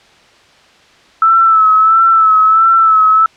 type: tone with vibrato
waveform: sine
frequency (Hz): 1313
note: E6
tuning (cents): -7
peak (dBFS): -5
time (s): 1.22-3.26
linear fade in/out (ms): 2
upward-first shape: sine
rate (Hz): 1.5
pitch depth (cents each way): 42
effects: white hiss -45 dBFS RMS until 3.36 s + low-pass 4000 Hz 12 dB/octave